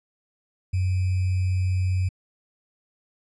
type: tone with sample-and-hold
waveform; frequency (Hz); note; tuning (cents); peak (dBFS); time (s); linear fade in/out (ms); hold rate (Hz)
sine; 92.5; F#2; 0; -20; 0.73-2.09; 10; 2450
effects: resampled to 24000 Hz